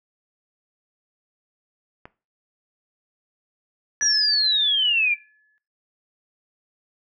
clicks, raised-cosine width 0.5 ms, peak -24 dBFS, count 2, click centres 2.055 / 4.025 s
sine exponential sweep, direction down, 5920 to 2335 Hz, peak -17 dBFS, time 4.01-5.15 s, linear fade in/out 20 ms
sine tone with exponential decay, 1713 Hz, A6, 47 cents flat, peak -22 dBFS, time 4.01-5.58 s, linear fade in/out 0 ms, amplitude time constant 340 ms
effects noise-tail reverb RT60 0.3 s tail -17 dB re dry

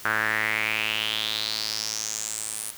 sawtooth tone with band-pass filter sweep, 108.8 Hz, A2, 19 cents flat, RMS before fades -28 dBFS, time 0.05-2.71 s, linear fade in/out 0 ms, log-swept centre 1500 to 10000 Hz, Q 5.1, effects white hiss -43 dBFS RMS until 2.77 s

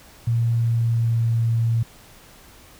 sine tone with pitch glide, 116.54 to 115.07 Hz, A#2 to A#2, 0 to -22 cents, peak -17 dBFS, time 0.27-1.83 s, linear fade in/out 5 ms, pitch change -22 cents, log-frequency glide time 0.46-1.39 s, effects pink hiss -48 dBFS RMS until 2.79 s

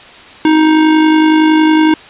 square tone with amplitude modulation, 313 Hz, D#4, 10 cents sharp, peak -5 dBFS, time 0.45-1.94 s, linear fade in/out 2 ms, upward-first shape sine, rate 50.8 Hz, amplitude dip 35%, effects white hiss -35 dBFS RMS until 2.09 s + resampled to 8000 Hz

